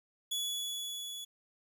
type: tone with level ramp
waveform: sawtooth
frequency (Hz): 3402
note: G#7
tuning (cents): +41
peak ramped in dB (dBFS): -29 to -38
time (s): 0.31-1.25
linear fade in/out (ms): 10
effects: 11-bit